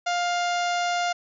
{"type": "harmonic tone", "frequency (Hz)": 703, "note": "F5", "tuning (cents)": 11, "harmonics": [1, 2, 3, 4, 5, 6, 7, 8, 9, 10], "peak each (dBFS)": [-24, -30, -34, -36, -38, -40, -41, -42, -43, -44], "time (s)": [0.06, 1.13], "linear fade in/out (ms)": 10, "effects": []}